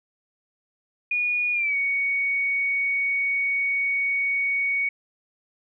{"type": "tone with pitch glide", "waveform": "sine", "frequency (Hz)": [2450, 2234], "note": ["D#7", "C#7"], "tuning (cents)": [-27, 13], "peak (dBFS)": -21, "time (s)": [1.11, 4.89], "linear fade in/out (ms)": 5, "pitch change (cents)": -160, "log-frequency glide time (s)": [1.53, 1.76], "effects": []}